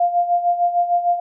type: tone with tremolo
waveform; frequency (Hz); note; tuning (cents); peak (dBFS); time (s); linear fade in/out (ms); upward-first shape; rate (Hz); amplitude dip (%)
sine; 700; F5; +4; -12; 0-1.2; 5; sine; 6.6; 70
effects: none